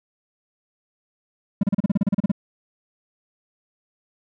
triangle tone bursts, 199.5 Hz, G3, 31 cents sharp, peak -13 dBFS, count 13, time 1.61-2.317 s, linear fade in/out 5 ms, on 23 ms, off 34 ms, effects none

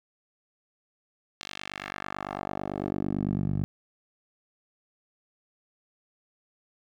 10% pulse tone with band-pass filter sweep, 49 Hz, G1, in tune, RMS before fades -32 dBFS, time 1.41-3.64 s, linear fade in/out 0 ms, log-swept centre 3900 to 120 Hz, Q 1.4, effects none

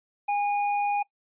sine tone with hard clipping, 818 Hz, G#5, 26 cents flat, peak -25 dBFS, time 0.28-1.03 s, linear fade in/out 10 ms, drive 16 dB, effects noise-tail reverb RT60 0.1 s tail -21 dB re dry + resampled to 8000 Hz

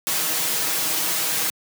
white noise with comb filter, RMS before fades -23 dBFS, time 0.07-1.5 s, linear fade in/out 0 ms, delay 6.3 ms, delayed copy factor +0.95, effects high-pass 150 Hz 12 dB/octave

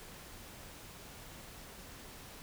silence, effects pink hiss -51 dBFS RMS until 2.42 s

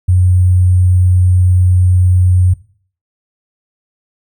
sine tone with sample-and-hold, 90.9 Hz, F#2, 30 cents flat, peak -6 dBFS, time 0.08-2.54 s, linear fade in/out 10 ms, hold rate 8820 Hz, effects noise-tail reverb RT60 0.5 s tail -19 dB re dry

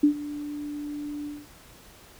sine tone with ADSR envelope, 293.7 Hz, D4, in tune, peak -13 dBFS, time 0.03-1.47 s, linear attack 8 ms, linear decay 95 ms, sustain -18 dB, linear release 210 ms, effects pink hiss -51 dBFS RMS until 2.19 s

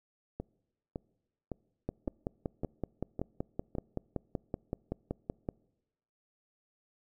two click trains, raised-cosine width 2 ms, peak -23 / -20 dBFS, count 7 / 20, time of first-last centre 0.4-3.752 / 1.89-5.488 s, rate 1.79 / 5.28 Hz, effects noise-tail reverb RT60 1.0 s tail -26 dB re dry

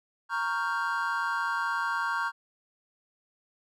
triangle chord, G half-diminished seventh, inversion first, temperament equal, 932.3 / 1108.7 / 1396.9 / 1568 Hz, Bb5 / Db6 / F6 / G6, 0 / 0 / 0 / 0 cents, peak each -31 dBFS, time 0.29-2.32 s, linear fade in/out 50 ms, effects none

